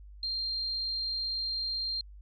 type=tone; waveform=sine; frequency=4186 Hz; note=C8; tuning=in tune; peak=-30 dBFS; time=0.23-2.01 s; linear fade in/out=2 ms; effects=added 50 Hz sine -46 dBFS peak until 2.21 s + MP3 96 kbps